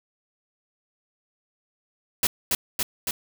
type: noise with echo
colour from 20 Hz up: white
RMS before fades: -21 dBFS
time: 2.23-2.27 s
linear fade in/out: 2 ms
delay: 280 ms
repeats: 3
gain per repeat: -2 dB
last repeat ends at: 3.11 s
effects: none